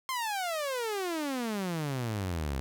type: exponential sweep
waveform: sawtooth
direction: down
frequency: 1071 to 63.7 Hz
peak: -27 dBFS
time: 0.09-2.6 s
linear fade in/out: 0 ms
effects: none